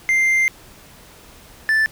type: tone pair in turn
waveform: triangle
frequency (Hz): 2093 / 1760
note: C7 / A6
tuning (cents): 0 / 0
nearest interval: minor third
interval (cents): 300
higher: first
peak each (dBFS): -12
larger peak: neither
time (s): 0.09-0.48 / 1.69-1.86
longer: first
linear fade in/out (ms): 0
effects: pink hiss -45 dBFS RMS until 1.91 s